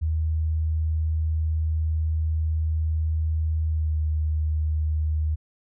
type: tone with pitch glide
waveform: sine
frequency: 79 to 77.33 Hz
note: D#2 to D#2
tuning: +27 to -10 cents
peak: -21 dBFS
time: 0.01-5.36 s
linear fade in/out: 20 ms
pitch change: -37 cents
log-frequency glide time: 3.68-3.96 s
effects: none